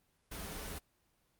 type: noise with comb filter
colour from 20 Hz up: pink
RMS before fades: -43 dBFS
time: 0.31-0.79 s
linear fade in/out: 10 ms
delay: 8.3 ms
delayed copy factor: -1
effects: pink hiss -75 dBFS RMS until 1.39 s + Opus 24 kbps